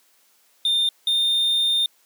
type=tone pair in turn; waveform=triangle; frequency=3616 / 3631 Hz; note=A7 / A#7; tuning=+47 / -46 cents; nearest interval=unison; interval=7 cents; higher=second; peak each=-16 dBFS; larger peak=neither; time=0.65-0.89 / 1.07-1.86 s; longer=second; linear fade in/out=2 ms; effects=white hiss -60 dBFS RMS until 2.05 s + high-pass 300 Hz 12 dB/octave